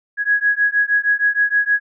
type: beating tone pair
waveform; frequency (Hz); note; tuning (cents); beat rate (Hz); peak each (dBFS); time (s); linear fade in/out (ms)
sine; 1661.2 / 1667.6; G#6 / G#6; 0 / +7; 6.4; -17 / -17; 0.17-1.8; 50
effects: none